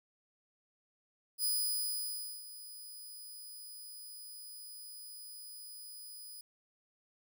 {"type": "tone with ADSR envelope", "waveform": "5% pulse", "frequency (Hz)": 4978, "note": "D#8", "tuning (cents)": 0, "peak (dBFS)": -23, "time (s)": [1.38, 6.41], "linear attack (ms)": 61, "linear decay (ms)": 980, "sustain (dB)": -17, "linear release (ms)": 3, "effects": []}